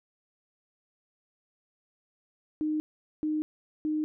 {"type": "tone bursts", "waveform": "sine", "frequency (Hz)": 307.1, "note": "D#4", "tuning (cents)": -23, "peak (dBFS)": -26, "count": 3, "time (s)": [2.61, 4.04], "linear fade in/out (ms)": 0, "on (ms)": 190, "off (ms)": 430, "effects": []}